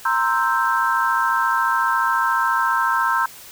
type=chord; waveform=sine; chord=C dominant seventh; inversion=third; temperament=equal; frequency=932.3 / 1046.5 / 1318.5 / 1568 Hz; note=Bb5 / C6 / E6 / G6; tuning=0 / 0 / 0 / 0 cents; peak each=-22 dBFS; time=0.05-3.26 s; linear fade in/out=5 ms; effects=white hiss -41 dBFS RMS until 3.51 s